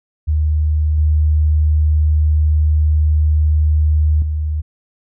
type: tone with level steps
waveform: sine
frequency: 76.5 Hz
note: D#2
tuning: 29 cents flat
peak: -12 / -10 / -16 dBFS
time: 0.27-4.62 s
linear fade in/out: 20 ms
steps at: 0.98 / 4.22 s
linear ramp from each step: 2 ms
effects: none